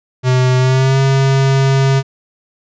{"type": "tone with pitch glide", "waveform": "square", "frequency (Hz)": [127.7, 135.29], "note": ["C3", "C#3"], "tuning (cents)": [-42, -42], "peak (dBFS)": -10, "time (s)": [0.23, 2.03], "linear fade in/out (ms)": 50, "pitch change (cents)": 100, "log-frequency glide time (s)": [0.58, 0.99], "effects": ["resampled to 16000 Hz"]}